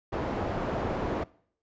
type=low-pass noise; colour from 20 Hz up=white; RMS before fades=-31 dBFS; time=0.12-1.24 s; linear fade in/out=10 ms; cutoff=660 Hz; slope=12 dB/octave; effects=noise-tail reverb RT60 0.6 s tail -22 dB re dry + resampled to 16000 Hz